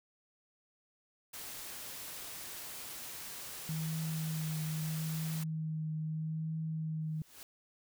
white noise, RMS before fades -45 dBFS, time 1.33-5.44 s, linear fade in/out 10 ms
sine tone with vibrato, 157.9 Hz, D#3, 26 cents sharp, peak -34 dBFS, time 3.69-7.22 s, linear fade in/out 2 ms, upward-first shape triangle, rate 0.78 Hz, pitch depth 21 cents each way
white noise with exponential growth, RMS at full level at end -48 dBFS, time 7.01-7.43 s, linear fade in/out 1 ms, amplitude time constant 91 ms
effects none

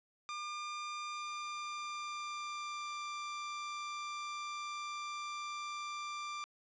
sawtooth tone with pitch glide, 1200 to 1183.5 Hz, D6 to D6, +37 to +13 cents, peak -36 dBFS, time 0.29-6.44 s, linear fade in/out 0 ms, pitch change -24 cents, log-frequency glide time 1.12-3.12 s, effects resampled to 16000 Hz + 11-bit

